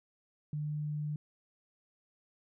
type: tone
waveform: sine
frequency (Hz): 149.8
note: D3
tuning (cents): +35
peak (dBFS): -33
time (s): 0.53-1.16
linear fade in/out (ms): 2
effects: none